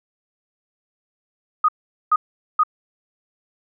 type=tone bursts; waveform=sine; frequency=1244.5 Hz; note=D#6; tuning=in tune; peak=-12 dBFS; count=3; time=1.64-2.635 s; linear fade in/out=5 ms; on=45 ms; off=430 ms; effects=none